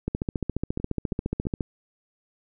two click trains, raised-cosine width 3 ms, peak -22 / -13 dBFS, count 3 / 23, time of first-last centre 0.8-1.454 / 0.08-1.608 s, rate 3.06 / 14.4 Hz, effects none

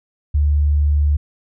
sine tone, 73.4 Hz, D2, in tune, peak -12 dBFS, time 0.34-1.17 s, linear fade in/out 10 ms, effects none

